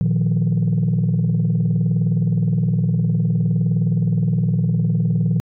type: chord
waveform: sine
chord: Bb suspended fourth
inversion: none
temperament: just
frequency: 116.54 / 155.39 / 174.81 Hz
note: Bb2 / Eb3 / F3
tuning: 0 / -2 / +2 cents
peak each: -18 dBFS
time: 0.01-5.4 s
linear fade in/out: 0 ms
effects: tanh soft clip ceiling -11 dBFS